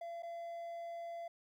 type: tone with dropouts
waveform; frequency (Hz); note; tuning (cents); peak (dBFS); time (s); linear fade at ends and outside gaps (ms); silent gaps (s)
triangle; 680; F5; -46; -40; 0.01-1.28; 5; 0.224-0.231
effects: 13-bit